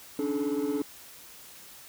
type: tone cluster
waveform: triangle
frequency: 280.1 / 297.8 / 430.5 Hz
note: C#4 / D4 / A4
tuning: +18 / +24 / -38 cents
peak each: -28 dBFS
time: 0.19-0.82 s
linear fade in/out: 2 ms
effects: tanh soft clip ceiling -21 dBFS + white hiss -49 dBFS RMS until 1.88 s